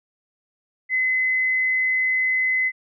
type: tone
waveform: sine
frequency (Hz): 2035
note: C7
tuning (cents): -49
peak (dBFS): -18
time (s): 0.89-2.72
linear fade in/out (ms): 50
effects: none